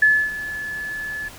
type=tone with ADSR envelope; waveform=sine; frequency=1723 Hz; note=A6; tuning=37 cents flat; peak=-10 dBFS; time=0.02-1.29 s; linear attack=5 ms; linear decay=280 ms; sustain=-16 dB; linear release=14 ms; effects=pink hiss -41 dBFS RMS until 1.38 s